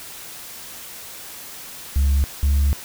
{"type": "tone pair in turn", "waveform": "sine", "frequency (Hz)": [69.3, 70.63], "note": ["C#2", "C#2"], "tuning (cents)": [0, 33], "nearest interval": "unison", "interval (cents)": 33, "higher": "second", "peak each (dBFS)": -12, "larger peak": "neither", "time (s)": [[1.96, 2.24], [2.43, 2.73]], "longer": "second", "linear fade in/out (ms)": 0, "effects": ["tanh soft clip ceiling -13 dBFS", "white hiss -37 dBFS RMS until 2.84 s"]}